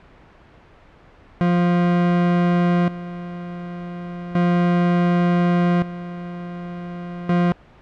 40% pulse tone with tremolo, 175.3 Hz, F3, 7 cents sharp, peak -14 dBFS, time 1.41-7.52 s, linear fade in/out 0 ms, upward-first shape square, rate 0.34 Hz, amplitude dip 80%, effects pink hiss -48 dBFS RMS until 7.81 s + low-pass 2000 Hz 12 dB/octave

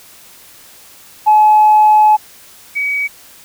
sine tone pair in turn, 853 / 2267 Hz, G#5 / C#7, +46 / +38 cents, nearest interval octave + perfect fourth, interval 1692 cents, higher second, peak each -4 / -14 dBFS, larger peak first, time 1.26-2.17 / 2.75-3.08 s, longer first, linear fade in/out 20 ms, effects tanh soft clip ceiling -1 dBFS + white hiss -41 dBFS RMS until 3.44 s

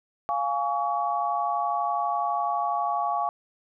sine chord, Db major, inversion first, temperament equal with one note detuned, 698.5 / 830.6 / 1130.1 Hz, F5 / Ab5 / Db6, 0 / 0 / +33 cents, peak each -28 dBFS, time 0.29-3.29 s, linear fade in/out 0 ms, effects none

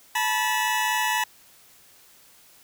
20% pulse tone pair together, 870 / 974 Hz, A5 / B5, -20 / -24 cents, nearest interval major second, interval 196 cents, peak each -20 dBFS, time 0.15-1.24 s, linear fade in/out 5 ms, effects white hiss -54 dBFS RMS until 2.63 s

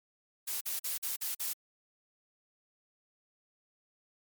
blue noise bursts, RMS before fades -35 dBFS, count 6, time 0.47-1.535 s, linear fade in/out 10 ms, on 140 ms, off 45 ms, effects MP3 96 kbps

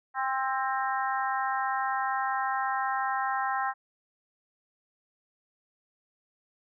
harmonic tone with a mistuned harmonic, 264.9 Hz, C4, 22 cents sharp, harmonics 3 / 4 / 5 / 6 / 7, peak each -30 / -32 / -34 / -36 / -37 dBFS, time 0.14-3.74 s, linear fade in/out 50 ms, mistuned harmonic 4, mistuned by -15 cents, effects none

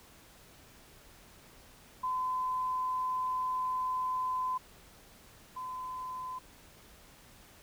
sine tone pair in turn, 1019 / 1019 Hz, C6 / C6, -46 / -46 cents, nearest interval unison, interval 0 cents, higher neither, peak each -30 / -37 dBFS, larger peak first, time 2.03-4.58 / 5.56-6.39 s, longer first, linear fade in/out 10 ms, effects pink hiss -57 dBFS RMS until 7.62 s

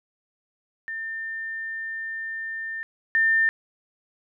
sine tone pair in turn, 1800 / 1800 Hz, A6 / A6, +39 / +39 cents, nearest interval unison, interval 0 cents, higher neither, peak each -29 / -17 dBFS, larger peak second, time 0.88-2.83 / 3.15-3.49 s, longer first, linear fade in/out 0 ms, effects none

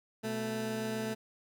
20% pulse tone pair together, 123.65 / 220 Hz, B2 / A3, +3 / 0 cents, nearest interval minor seventh, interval 997 cents, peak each -37 / -29 dBFS, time 0.23-1.15 s, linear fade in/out 20 ms, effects none

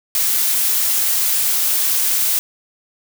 blue noise, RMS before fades -17 dBFS, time 0.15-2.39 s, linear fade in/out 0 ms, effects none

